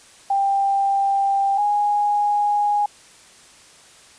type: tone pair in turn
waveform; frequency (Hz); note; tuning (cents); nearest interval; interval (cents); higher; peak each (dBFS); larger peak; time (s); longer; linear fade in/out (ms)
sine; 791 / 826; G5 / G#5; +15 / -10; minor second; 75; second; -16; neither; 0.3-1.58 / 1.58-2.86; neither; 5
effects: white hiss -48 dBFS RMS until 4.18 s + resampled to 22050 Hz